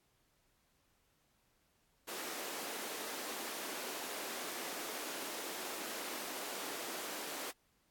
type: high-pass noise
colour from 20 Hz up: pink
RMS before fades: -43 dBFS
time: 2.07-7.52 s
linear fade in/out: 20 ms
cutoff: 280 Hz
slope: 24 dB/octave
effects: pink hiss -75 dBFS RMS until 7.9 s + AAC 64 kbps